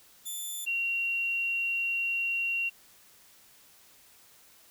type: tone pair in turn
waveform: 5% pulse / sine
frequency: 3520 / 2750 Hz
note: A7 / F7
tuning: 0 / -27 cents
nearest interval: major third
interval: 427 cents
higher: first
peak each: -27 dBFS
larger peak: neither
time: 0.25-0.66 / 0.66-2.7 s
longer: second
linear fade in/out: 20 ms
effects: white hiss -58 dBFS RMS until 4.7 s